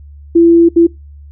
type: tone bursts at uneven times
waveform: sine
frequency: 337.1 Hz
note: E4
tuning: 39 cents sharp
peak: -3 dBFS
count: 2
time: 0.35-0.69 / 0.76-0.87 s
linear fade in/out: 10 ms
effects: noise-tail reverb RT60 0.2 s tail -22 dB re dry + added 72 Hz sine -32 dBFS peak until 1.31 s